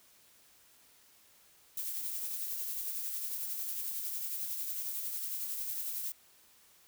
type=noise with tremolo; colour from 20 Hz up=violet; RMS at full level=-36 dBFS; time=1.77-6.12 s; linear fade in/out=2 ms; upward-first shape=triangle; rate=11 Hz; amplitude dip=40%; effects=white hiss -63 dBFS RMS until 6.87 s